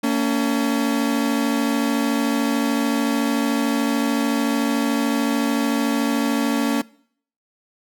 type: tone pair together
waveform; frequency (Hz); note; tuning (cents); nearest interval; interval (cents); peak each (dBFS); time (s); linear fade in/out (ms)
40% pulse; 229 / 282.6; A#3 / C#4; -31 / +34; major third; 365; -20; 0.03-6.82; 10
effects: noise-tail reverb RT60 0.6 s tail -22 dB re dry